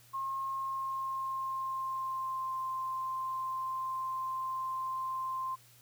sine tone with pitch glide, 1074 to 1046.4 Hz, C6 to C6, +45 to 0 cents, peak -33 dBFS, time 0.13-5.56 s, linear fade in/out 20 ms, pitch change -45 cents, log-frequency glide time 0.51-2.64 s, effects added 120 Hz sine -63 dBFS peak until 5.81 s + white hiss -61 dBFS RMS until 5.81 s

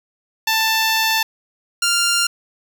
10% pulse tone pair in turn, 886 / 1393.8 Hz, A5 / F6, +12 / -4 cents, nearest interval minor sixth, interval 784 cents, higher second, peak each -7 dBFS, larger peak neither, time 0.47-1.23 / 1.82-2.27 s, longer first, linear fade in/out 5 ms, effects none

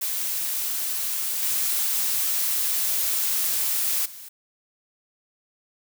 blue noise with level steps, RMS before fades -27 / -24 / -41 dBFS, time 0.01-4.29 s, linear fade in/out 10 ms, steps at 1.42 / 4.05 s, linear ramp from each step 10 ms, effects none

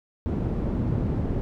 white low-pass noise, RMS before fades -26 dBFS, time 0.26-1.41 s, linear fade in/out 0 ms, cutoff 210 Hz, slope 12 dB/octave, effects none

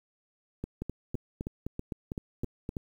two click trains, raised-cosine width 3 ms, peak -21 / -21 dBFS, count 7 / 9, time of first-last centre 0.82-2.768 / 0.64-2.691 s, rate 3.08 / 3.9 Hz, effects 9-bit

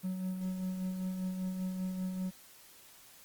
triangle tone with tremolo, 185.7 Hz, F#3, 7 cents sharp, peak -30 dBFS, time 0.03-2.31 s, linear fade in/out 20 ms, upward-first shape sine, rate 5.1 Hz, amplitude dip 40%, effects white hiss -57 dBFS RMS until 3.24 s + Opus 32 kbps

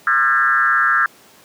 sine tone with frequency modulation, 1493 Hz, F#6, 15 cents sharp, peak -12 dBFS, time 0.07-1.06 s, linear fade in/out 2 ms, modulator 137 Hz, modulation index 1.9, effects pink hiss -47 dBFS RMS until 1.44 s + high-pass 200 Hz 12 dB/octave

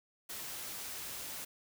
white noise, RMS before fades -43 dBFS, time 0.29-1.45 s, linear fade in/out 10 ms, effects none

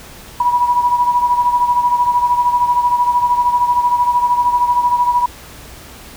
sine beating tone pair, 971 / 984 Hz, B5 / B5, -30 / -7 cents, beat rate 13 Hz, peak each -12 / -18 dBFS, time 0.4-5.26 s, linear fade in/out 5 ms, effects added 60 Hz sine -42 dBFS peak until 6.16 s + pink hiss -37 dBFS RMS until 6.16 s

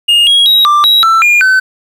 triangle tone with pitch steps, 2840 / 3298 / 3827 / 1182 / 3861 / 1333 / 2418 / 1523 Hz, F7 / G#7 / A#7 / D6 / B7 / E6 / D7 / F#6, +28 / -13 / +45 / +11 / -40 / +19 / +50 / +50 cents, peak -3 dBFS, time 0.08-1.6 s, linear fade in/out 10 ms, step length 190 ms, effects 7-bit

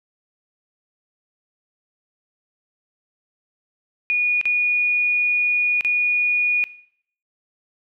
sine tone with dropouts, 2452 Hz, D#7, 26 cents flat, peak -16 dBFS, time 4.1-6.64 s, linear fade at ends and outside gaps 0 ms, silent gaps 4.413-4.455 / 5.809-5.848 s, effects noise-tail reverb RT60 0.6 s tail -18 dB re dry

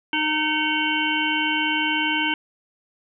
harmonic tone with a mistuned harmonic, 306.7 Hz, D#4, 25 cents flat, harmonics 1 / 3 / 5 / 7 / 9 / 10, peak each -27 / -27 / -27 / -27 / -27 / -27 dBFS, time 0.13-2.34 s, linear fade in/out 2 ms, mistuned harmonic 7, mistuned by +61 cents, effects none

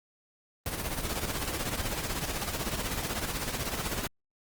pink noise with tremolo, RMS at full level -30 dBFS, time 0.66-4.07 s, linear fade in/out 2 ms, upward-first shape triangle, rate 16 Hz, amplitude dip 70%, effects Opus 24 kbps

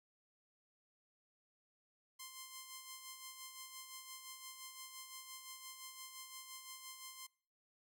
5% pulse tone with tremolo, 1046.5 Hz, C6, in tune, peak -36 dBFS, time 2.19-7.27 s, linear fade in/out 10 ms, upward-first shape sine, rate 5.8 Hz, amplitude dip 50%, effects noise-tail reverb RT60 0.5 s tail -25 dB re dry

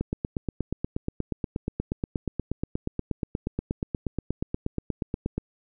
click train, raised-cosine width 3 ms, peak -14 dBFS, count 46, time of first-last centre 0.01-5.38 s, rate 8.38 Hz, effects none

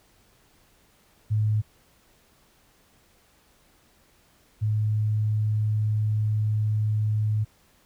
sine tone pair in turn, 107.1 / 107.1 Hz, A2 / A2, -46 / -46 cents, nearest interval unison, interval 0 cents, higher neither, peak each -20 / -21 dBFS, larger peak first, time 1.3-1.62 / 4.61-7.45 s, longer second, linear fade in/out 20 ms, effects pink hiss -61 dBFS RMS until 7.85 s

